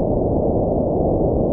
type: low-pass noise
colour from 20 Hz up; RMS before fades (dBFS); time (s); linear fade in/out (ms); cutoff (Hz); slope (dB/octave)
white; -18; 0-1.52; 0; 680; 48
effects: none